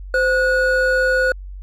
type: tone pair together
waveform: triangle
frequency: 518 / 1459.2 Hz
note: C5 / F#6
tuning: -17 / -24 cents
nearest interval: octave + tritone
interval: 1793 cents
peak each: -15 dBFS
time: 0.14-1.32 s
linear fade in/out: 2 ms
effects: added 47 Hz sine -30 dBFS peak until 1.62 s